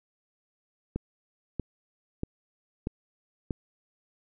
click train, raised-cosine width 3 ms, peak -17 dBFS, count 5, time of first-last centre 0.96-3.508 s, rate 1.57 Hz, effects none

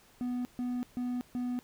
triangle tone bursts, 246.9 Hz, B3, in tune, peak -29 dBFS, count 4, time 0.21-1.59 s, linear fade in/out 0 ms, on 240 ms, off 140 ms, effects pink hiss -61 dBFS RMS until 1.63 s

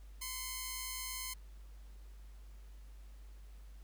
5% pulse tone pair together, 1029 / 2180 Hz, C6 / C#7, -29 / -29 cents, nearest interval octave + minor second, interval 1300 cents, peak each -30 / -34 dBFS, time 0.21-1.34 s, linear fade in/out 10 ms, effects added 50 Hz sine -50 dBFS peak until 3.83 s + pink hiss -68 dBFS RMS until 3.83 s

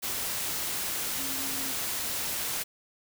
sine tone in noise, 270.2 Hz, C#4, 44 cents flat, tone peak -41 dBFS, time 1.18-1.73 s, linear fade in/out 20 ms, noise white, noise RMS -32 dBFS, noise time 0.02-2.64 s, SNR -12 dB, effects none

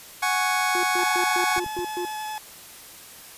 25% pulse chord, F# suspended second, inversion none, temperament just, 740 / 832.5 / 1110 Hz, F#5 / G#5 / C#6, 0 / +4 / +2 cents, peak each -22 / -23 / -22 dBFS, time 0.22-1.6 s, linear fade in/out 10 ms
triangle tone bursts, 354.6 Hz, F4, 26 cents sharp, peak -25 dBFS, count 7, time 0.75-2.051 s, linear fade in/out 2 ms, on 83 ms, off 120 ms
40% pulse tone with vibrato, 857 Hz, A5, 46 cents flat, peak -29 dBFS, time 0.99-2.38 s, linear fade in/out 0 ms, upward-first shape sine, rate 10 Hz, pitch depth 9 cents each way
clicks, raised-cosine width 5 ms, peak -28 dBFS, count 3, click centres 1.58 / 1.663 / 1.79 s
effects white hiss -44 dBFS RMS until 3.37 s + resampled to 32000 Hz

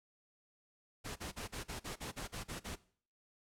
pink noise bursts, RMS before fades -43 dBFS, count 11, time 1.04-2.76 s, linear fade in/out 20 ms, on 120 ms, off 40 ms, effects noise-tail reverb RT60 0.5 s tail -19 dB re dry + low-pass 11000 Hz 12 dB/octave

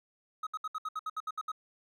triangle tone bursts, 1269 Hz, D#6, 34 cents sharp, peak -31 dBFS, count 11, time 0.43-1.518 s, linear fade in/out 5 ms, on 38 ms, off 67 ms, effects none

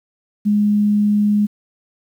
sine tone, 207.7 Hz, G#3, in tune, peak -12 dBFS, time 0.45-1.47 s, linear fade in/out 20 ms, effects 8-bit

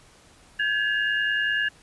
sine tone cluster, 1588 / 1698 / 2829 Hz, G6 / G#6 / F7, +22 / +38 / +22 cents, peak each -29 / -23 / -30 dBFS, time 0.59-1.69 s, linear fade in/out 10 ms, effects pink hiss -54 dBFS RMS until 1.82 s + resampled to 24000 Hz

